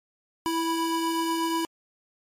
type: tone pair together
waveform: square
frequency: 330.4 / 983 Hz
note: E4 / B5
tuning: +4 / -8 cents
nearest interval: octave + perfect fifth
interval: 1888 cents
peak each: -27 / -29 dBFS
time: 0.46-1.65 s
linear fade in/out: 0 ms
effects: MP3 64 kbps